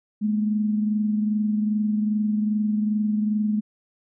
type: tone pair together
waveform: sine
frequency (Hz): 211 / 233.5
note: G#3 / A#3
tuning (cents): +28 / +3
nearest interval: major second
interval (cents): 175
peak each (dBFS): -20 / -32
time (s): 0.21-3.61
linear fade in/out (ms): 20
effects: none